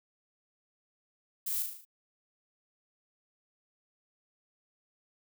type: noise with echo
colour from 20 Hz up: violet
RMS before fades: -34 dBFS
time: 1.46-1.63 s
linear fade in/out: 10 ms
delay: 37 ms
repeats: 6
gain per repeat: -4 dB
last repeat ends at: 1.852 s
effects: none